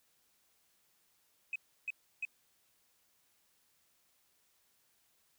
sine tone bursts, 2535 Hz, D#7, 32 cents sharp, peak -33 dBFS, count 3, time 1.53-2.251 s, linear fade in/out 2 ms, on 27 ms, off 320 ms, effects tanh soft clip ceiling -30 dBFS + white hiss -73 dBFS RMS until 5.38 s

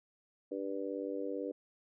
harmonic tone, 98 Hz, G2, in tune, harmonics 3 / 4 / 5 / 6, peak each -40 / -42 / -39 / -46 dBFS, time 0.51-1.52 s, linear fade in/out 10 ms, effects none

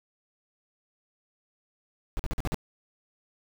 brown noise bursts, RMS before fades -28 dBFS, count 6, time 2.17-2.544 s, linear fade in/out 0 ms, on 24 ms, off 46 ms, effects none

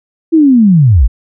sine linear sweep, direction down, 335.3 to 43.83 Hz, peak -3 dBFS, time 0.32-1.08 s, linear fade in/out 20 ms, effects none

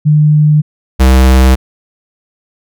sine / square tone pair in turn, 151 / 64.93 Hz, D3 / C2, +48 / -13 cents, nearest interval octave + minor third, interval 1461 cents, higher first, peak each -4 dBFS, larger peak neither, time 0.05-0.62 / 0.99-1.56 s, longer neither, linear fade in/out 20 ms, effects none

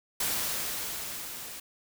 white noise with level ramp, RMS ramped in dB -29 to -42 dBFS, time 0.2-1.6 s, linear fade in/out 5 ms, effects none

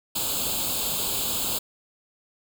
white noise with comb filter, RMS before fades -27 dBFS, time 0.15-1.59 s, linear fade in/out 10 ms, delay 0.26 ms, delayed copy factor +0.9, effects none

